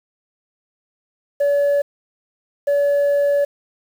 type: tone pair in turn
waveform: sine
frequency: 571 / 571 Hz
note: D5 / D5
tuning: -49 / -49 cents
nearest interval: unison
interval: 0 cents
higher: neither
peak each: -11 dBFS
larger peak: neither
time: 1.4-1.82 / 2.67-3.45 s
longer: second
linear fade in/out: 10 ms
effects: tanh soft clip ceiling -13 dBFS + 7-bit